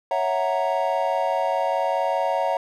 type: chord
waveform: triangle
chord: F# dominant seventh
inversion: second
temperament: equal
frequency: 554.4 / 659.3 / 740 / 932.3 Hz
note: C#5 / E5 / F#5 / A#5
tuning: 0 / 0 / 0 / 0 cents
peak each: -24 dBFS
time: 0.11-2.57 s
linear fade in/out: 2 ms
effects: none